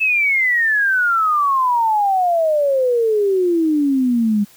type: exponential sweep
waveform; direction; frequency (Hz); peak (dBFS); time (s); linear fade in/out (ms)
sine; down; 2637 to 201.1; -13; 0-4.45; 20
effects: white hiss -48 dBFS RMS until 4.56 s